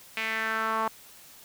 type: tone with band-pass filter sweep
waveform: sawtooth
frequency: 221.8 Hz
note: A3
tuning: 14 cents sharp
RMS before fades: -29 dBFS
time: 0.17-0.88 s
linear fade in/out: 2 ms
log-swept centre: 2400 to 1000 Hz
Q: 3.4
effects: white hiss -51 dBFS RMS until 1.44 s